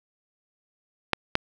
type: clicks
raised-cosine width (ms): 0.3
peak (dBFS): -4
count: 2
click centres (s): 1.133 / 1.354
effects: 7-bit